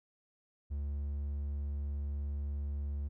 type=tone; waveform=triangle; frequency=71.6 Hz; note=D2; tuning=43 cents flat; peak=-32 dBFS; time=0.7-3.09 s; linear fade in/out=20 ms; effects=none